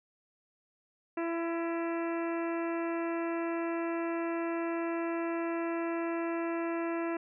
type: harmonic tone with a mistuned harmonic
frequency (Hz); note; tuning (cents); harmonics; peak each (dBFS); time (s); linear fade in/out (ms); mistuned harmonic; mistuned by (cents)
335.1; E4; +29; 1 / 2 / 3 / 4 / 5 / 6 / 7 / 8; -32 / -38 / -42 / -44 / -46 / -48 / -49 / -50; 1.17-7.17; 5; 6; -32
effects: none